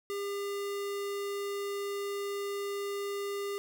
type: tone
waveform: square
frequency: 402.1 Hz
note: G4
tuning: 44 cents sharp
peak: -34 dBFS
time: 0.1-3.58 s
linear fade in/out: 0 ms
effects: none